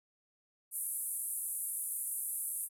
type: band-pass noise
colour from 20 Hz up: white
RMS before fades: -38 dBFS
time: 0.71-2.69 s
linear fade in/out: 50 ms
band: 9300 to 12000 Hz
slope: 48 dB/octave
effects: none